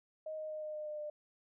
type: tone with pitch steps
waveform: sine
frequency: 625 / 620.7 / 616.4 / 612.1 / 607.9 / 603.7 / 599.5 Hz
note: D#5 / D#5 / D#5 / D#5 / D#5 / D5 / D5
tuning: +8 / -4 / -16 / -28 / -40 / +48 / +36 cents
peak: -39 dBFS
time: 0.26-1.1 s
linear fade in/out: 5 ms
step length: 120 ms
effects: none